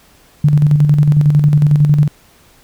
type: tone with tremolo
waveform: sine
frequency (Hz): 147.8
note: D3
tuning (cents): +11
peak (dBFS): -5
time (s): 0.44-2.08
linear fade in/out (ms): 5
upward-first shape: square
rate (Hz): 11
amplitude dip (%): 45
effects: pink hiss -48 dBFS RMS until 2.63 s